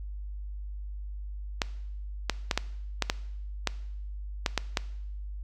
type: clicks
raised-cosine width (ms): 0.2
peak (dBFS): -7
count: 10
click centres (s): 1.618 / 2.297 / 2.512 / 2.576 / 3.023 / 3.099 / 3.673 / 4.462 / 4.577 / 4.772
effects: noise-tail reverb RT60 0.8 s tail -19 dB re dry + added 50 Hz sine -35 dBFS peak until 5.43 s